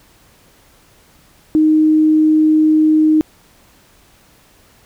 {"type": "tone", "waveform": "sine", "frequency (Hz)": 310.6, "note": "D#4", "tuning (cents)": -3, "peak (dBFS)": -8, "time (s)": [1.55, 3.21], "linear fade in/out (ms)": 0, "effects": ["pink hiss -50 dBFS RMS until 4.85 s"]}